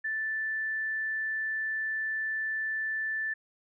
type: tone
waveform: sine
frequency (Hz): 1760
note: A6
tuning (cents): 0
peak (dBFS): -29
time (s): 0.04-3.34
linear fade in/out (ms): 10
effects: none